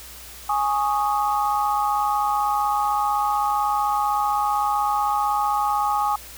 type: chord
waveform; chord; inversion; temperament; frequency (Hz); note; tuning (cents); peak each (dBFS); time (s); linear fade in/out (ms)
sine; Ab suspended fourth; none; equal; 830.6 / 1108.7 / 1244.5; Ab5 / Db6 / Eb6; 0 / 0 / 0; -21 / -26 / -25; 0.49-6.16; 5
effects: added 60 Hz sine -46 dBFS peak until 6.37 s + white hiss -41 dBFS RMS until 6.37 s